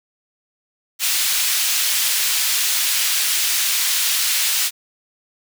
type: high-pass noise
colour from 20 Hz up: pink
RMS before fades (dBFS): -19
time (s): 0.99-4.71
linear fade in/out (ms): 50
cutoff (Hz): 2800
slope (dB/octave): 12
effects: none